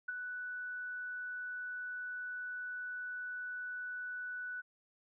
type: tone with ADSR envelope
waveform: sine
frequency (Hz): 1485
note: F#6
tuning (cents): +6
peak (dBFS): -33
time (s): 0.08-4.62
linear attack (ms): 9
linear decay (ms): 18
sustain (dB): -6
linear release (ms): 23
effects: none